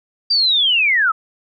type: linear sweep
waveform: sine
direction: down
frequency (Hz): 4749 to 1244.5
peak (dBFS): -12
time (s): 0.3-1.12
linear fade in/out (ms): 10
effects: none